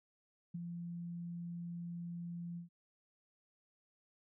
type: tone with ADSR envelope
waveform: sine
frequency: 171.9 Hz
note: F3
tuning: 27 cents flat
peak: -37 dBFS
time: 0.54-2.69 s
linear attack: 10 ms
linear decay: 18 ms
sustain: -4 dB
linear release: 120 ms
effects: none